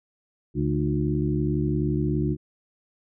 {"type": "harmonic tone with a mistuned harmonic", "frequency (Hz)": 71.9, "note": "D2", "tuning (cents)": -36, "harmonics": [1, 2, 3, 4, 5], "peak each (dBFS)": [-30, -25, -30, -28, -30], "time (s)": [0.54, 2.37], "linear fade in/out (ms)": 50, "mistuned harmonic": 4, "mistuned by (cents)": 87, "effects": []}